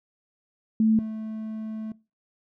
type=tone pair in turn; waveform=sine / triangle; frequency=220 / 218.7 Hz; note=A3 / A3; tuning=0 / -10 cents; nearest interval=unison; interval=10 cents; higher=first; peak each=-17 / -29 dBFS; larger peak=first; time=0.8-0.99 / 0.99-1.92 s; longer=second; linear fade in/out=2 ms; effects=noise-tail reverb RT60 0.3 s tail -21 dB re dry